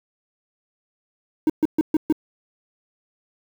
triangle tone bursts, 311.2 Hz, D#4, in tune, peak -11 dBFS, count 5, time 1.47-2.125 s, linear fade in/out 2 ms, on 27 ms, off 130 ms, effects tanh soft clip ceiling -7 dBFS + 7-bit

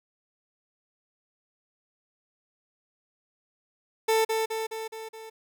30% pulse tone with echo, 444 Hz, A4, 16 cents sharp, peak -18 dBFS, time 4.08-4.25 s, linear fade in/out 10 ms, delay 210 ms, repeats 5, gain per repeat -4 dB, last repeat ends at 5.3 s, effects none

